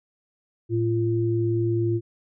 sine tone pair together, 112.21 / 343.7 Hz, A2 / F4, +34 / -28 cents, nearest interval octave + perfect fifth, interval 1938 cents, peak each -23 dBFS, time 0.69-2.01 s, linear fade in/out 50 ms, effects none

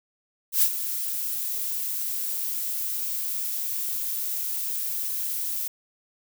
violet noise with ADSR envelope, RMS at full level -18 dBFS, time 0.52-5.68 s, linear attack 100 ms, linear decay 71 ms, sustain -11 dB, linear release 6 ms, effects none

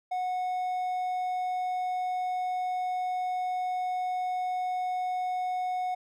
triangle tone, 733 Hz, F#5, 16 cents flat, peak -26 dBFS, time 0.11-5.95 s, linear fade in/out 10 ms, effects none

